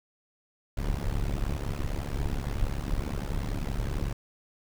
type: noise with amplitude modulation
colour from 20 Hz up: brown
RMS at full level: -26 dBFS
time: 0.77-4.13 s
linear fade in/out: 5 ms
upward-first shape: sine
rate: 70.7 Hz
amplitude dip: 95%
effects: none